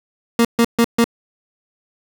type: tone bursts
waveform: 30% pulse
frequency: 233.1 Hz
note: A#3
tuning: in tune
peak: -8 dBFS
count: 4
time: 0.39-1.042 s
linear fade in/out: 2 ms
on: 58 ms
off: 140 ms
effects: 8-bit